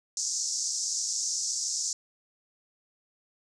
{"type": "band-pass noise", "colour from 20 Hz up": "pink", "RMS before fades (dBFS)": -31, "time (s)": [0.17, 1.93], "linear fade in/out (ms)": 2, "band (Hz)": [5300, 7400], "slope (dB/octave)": 48, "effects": []}